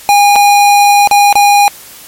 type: tone with dropouts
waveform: square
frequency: 815 Hz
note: G#5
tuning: 33 cents flat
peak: -4 dBFS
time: 0.09-1.68 s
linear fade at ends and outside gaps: 0 ms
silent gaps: 0.357-0.361 / 1.074-1.112 / 1.327-1.355 s
effects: white hiss -33 dBFS RMS until 2.07 s + MP3 64 kbps